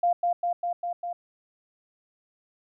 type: tone with echo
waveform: sine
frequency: 698.5 Hz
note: F5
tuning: in tune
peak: -19 dBFS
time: 0.03-0.13 s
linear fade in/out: 5 ms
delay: 200 ms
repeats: 5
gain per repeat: -2 dB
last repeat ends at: 1.13 s
effects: none